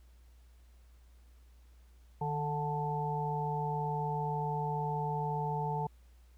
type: harmonic tone with a mistuned harmonic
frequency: 146.83 Hz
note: D3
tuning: in tune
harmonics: 1 / 3 / 5 / 6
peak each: -35 / -40 / -41 / -35 dBFS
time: 2.21-5.87 s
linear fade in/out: 5 ms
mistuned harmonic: 1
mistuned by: +51 cents
effects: added 60 Hz sine -56 dBFS peak until 6.37 s + pink hiss -71 dBFS RMS until 6.37 s